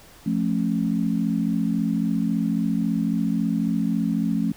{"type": "chord", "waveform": "sine", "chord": "F augmented", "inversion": "none", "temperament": "just", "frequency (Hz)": [174.61, 218.3, 272.8], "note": ["F3", "A3", "C#4"], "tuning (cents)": [0, -13, -28], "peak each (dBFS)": [-25, -23, -26], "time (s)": [0.26, 4.52], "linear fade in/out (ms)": 5, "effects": ["pink hiss -49 dBFS RMS until 4.56 s"]}